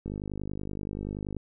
click train, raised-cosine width 3 ms, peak -22 dBFS, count 67, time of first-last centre 0.06-1.367 s, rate 50.5 Hz, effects none

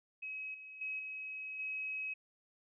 sine tone with level steps, 2550 Hz, D#7, 42 cents sharp, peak -40 / -48 / -37 / -41 / -37 dBFS, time 0.22-2.14 s, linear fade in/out 10 ms, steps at 0.54 / 0.81 / 0.99 / 1.59 s, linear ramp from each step 5 ms, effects none

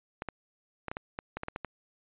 clicks, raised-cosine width 0.5 ms, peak -20 dBFS, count 11, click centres 0.221 / 0.287 / 0.883 / 0.915 / 0.969 / 1.189 / 1.37 / 1.434 / 1.484 / 1.561 / 1.647 s, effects resampled to 8000 Hz

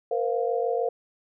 sine chord, Bb suspended second, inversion none, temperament equal with one note detuned, 466.2 / 512.8 / 698.5 Hz, Bb4 / C5 / F5, 0 / -35 / 0 cents, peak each -26 / -28 / -29 dBFS, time 0.11-0.89 s, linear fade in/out 5 ms, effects none

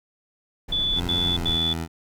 brown noise with tremolo, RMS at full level -31 dBFS, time 0.68-1.58 s, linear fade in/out 10 ms, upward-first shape triangle, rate 8.9 Hz, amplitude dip 25%
sine tone bursts, 3465 Hz, A7, 27 cents flat, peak -21 dBFS, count 3, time 0.72-1.734 s, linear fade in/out 5 ms, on 280 ms, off 87 ms
15% pulse tone with pitch glide, 87.31 to 81.94 Hz, F2 to E2, 0 to -10 cents, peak -21 dBFS, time 0.94-1.88 s, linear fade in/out 50 ms, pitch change -110 cents, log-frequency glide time 1.33-1.51 s
effects none

